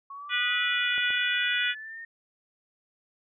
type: linear sweep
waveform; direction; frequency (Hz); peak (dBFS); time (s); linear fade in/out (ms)
sine; up; 1100 to 1844; -38; 0.1-2.05; 5
type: harmonic tone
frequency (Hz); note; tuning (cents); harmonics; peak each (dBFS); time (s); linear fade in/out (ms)
490; B4; -14; 3 / 4 / 5 / 6 / 7; -29 / -30 / -31 / -32 / -32; 0.29-1.75; 50
type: clicks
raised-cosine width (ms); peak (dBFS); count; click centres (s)
1; -31; 2; 0.98 / 1.105
effects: none